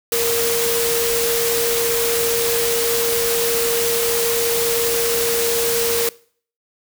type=tone in noise; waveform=sine; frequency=466.2 Hz; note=A#4; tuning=in tune; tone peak=-19 dBFS; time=0.12-6.09 s; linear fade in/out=2 ms; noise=white; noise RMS=-21 dBFS; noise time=0.12-6.09 s; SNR=-1 dB; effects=noise-tail reverb RT60 0.5 s tail -22 dB re dry